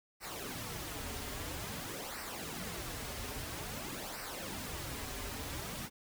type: noise with flanger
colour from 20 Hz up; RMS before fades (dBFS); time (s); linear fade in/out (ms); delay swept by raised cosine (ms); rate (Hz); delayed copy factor
pink; -42; 0.2-5.9; 50; 0.29 to 6.19; 0.5; -0.65
effects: none